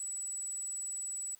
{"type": "tone", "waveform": "sine", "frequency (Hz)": 7880, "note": "B8", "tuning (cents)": -5, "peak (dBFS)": -36, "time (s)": [0, 1.35], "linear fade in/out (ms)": 2, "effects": ["white hiss -64 dBFS RMS until 1.39 s", "high-pass 60 Hz 12 dB/octave"]}